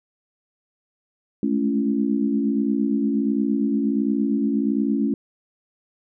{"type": "tone cluster", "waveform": "sine", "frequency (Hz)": [208.1, 216.7, 278.1, 338], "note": ["G#3", "A3", "C#4", "E4"], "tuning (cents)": [4, -26, 6, 43], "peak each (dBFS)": [-31, -22, -22, -28], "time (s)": [1.43, 5.14], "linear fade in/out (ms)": 2, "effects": []}